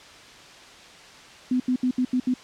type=tone bursts at uneven times; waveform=sine; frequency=252.3 Hz; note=B3; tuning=37 cents sharp; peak=-19 dBFS; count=6; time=1.51-1.6 / 1.68-1.76 / 1.83-1.91 / 1.98-2.05 / 2.13-2.2 / 2.27-2.34 s; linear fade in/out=5 ms; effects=white hiss -46 dBFS RMS until 2.43 s + low-pass 5000 Hz 12 dB/octave